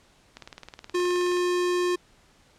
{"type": "click train", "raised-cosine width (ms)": 0.2, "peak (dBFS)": -23, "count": 20, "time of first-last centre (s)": [0.37, 1.37], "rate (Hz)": 19}
{"type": "tone", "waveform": "square", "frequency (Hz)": 356.5, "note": "F4", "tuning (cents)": 36, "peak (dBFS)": -23, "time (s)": [0.94, 1.96], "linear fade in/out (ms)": 10}
{"effects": ["pink hiss -59 dBFS RMS until 2.58 s", "low-pass 8000 Hz 12 dB/octave"]}